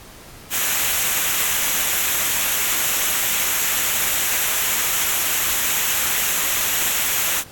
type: noise with comb filter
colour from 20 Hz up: white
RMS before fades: -20 dBFS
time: 0.5-7.44 s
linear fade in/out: 50 ms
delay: 0.21 ms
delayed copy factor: -0.55
effects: pink hiss -42 dBFS RMS until 7.51 s + AAC 64 kbps